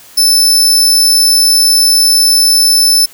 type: tone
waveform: sawtooth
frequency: 5274 Hz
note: E8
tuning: in tune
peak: -3 dBFS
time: 0.17-3.06 s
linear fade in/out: 10 ms
effects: white hiss -38 dBFS RMS until 3.13 s